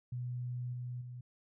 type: tone with level steps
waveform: sine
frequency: 123.47 Hz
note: B2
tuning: in tune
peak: -36 / -38 / -43 dBFS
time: 0.12-1.21 s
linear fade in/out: 5 ms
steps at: 0.73 / 1.01 s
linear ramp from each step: 5 ms
effects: none